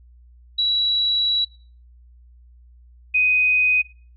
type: tone pair in turn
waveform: sine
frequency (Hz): 3910 / 2501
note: B7 / D#7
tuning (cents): -18 / +8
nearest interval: minor sixth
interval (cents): 774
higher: first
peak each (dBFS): -17 / -15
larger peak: second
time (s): 0.58-1.45 / 3.14-3.82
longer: first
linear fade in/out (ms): 10
effects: noise-tail reverb RT60 0.4 s tail -19 dB re dry + added 60 Hz sine -46 dBFS peak until 4.16 s